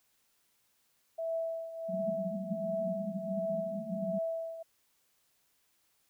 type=tone with tremolo; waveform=sine; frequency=657 Hz; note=E5; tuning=6 cents flat; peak=-30 dBFS; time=1.18-4.63 s; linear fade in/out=10 ms; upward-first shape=triangle; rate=1.4 Hz; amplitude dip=75%
type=band-pass noise; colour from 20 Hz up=white; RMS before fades=-39 dBFS; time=1.88-4.19 s; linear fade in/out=20 ms; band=180 to 210 Hz; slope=96 dB/octave
effects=white hiss -73 dBFS RMS until 6.09 s